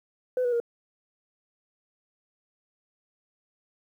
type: tone with pitch steps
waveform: sine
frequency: 504 / 487.1 / 470.8 Hz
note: B4 / B4 / A#4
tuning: +35 / -24 / +17 cents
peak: -21 dBFS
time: 0.37-0.601 s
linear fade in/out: 2 ms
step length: 77 ms
effects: tanh soft clip ceiling -20 dBFS + 10-bit